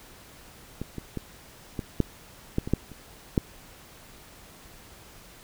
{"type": "clicks", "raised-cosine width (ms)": 3, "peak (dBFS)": [-19, -21, -18, -17, -8, -11, -20, -8, -30, -8], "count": 10, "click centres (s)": [0.816, 0.983, 1.173, 1.792, 2.003, 2.584, 2.675, 2.736, 2.917, 3.378], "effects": ["pink hiss -50 dBFS RMS until 5.43 s"]}